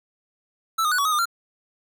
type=tone with pitch steps; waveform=square; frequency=1320 / 1231 / 1476 / 1130 / 1259 / 1211 / 1375 Hz; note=E6 / D#6 / F#6 / C#6 / D#6 / D#6 / F6; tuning=+2 / -19 / -5 / +33 / +20 / -47 / -27 cents; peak=-20 dBFS; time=0.78-1.256 s; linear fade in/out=10 ms; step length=68 ms; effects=none